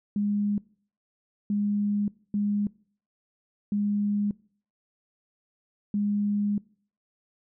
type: tone bursts at uneven times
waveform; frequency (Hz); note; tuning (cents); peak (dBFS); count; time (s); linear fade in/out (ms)
sine; 205.3; G#3; -20; -23; 5; 0.16-0.58 / 1.5-2.08 / 2.34-2.67 / 3.72-4.31 / 5.94-6.58; 2
effects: noise-tail reverb RT60 0.5 s tail -23 dB re dry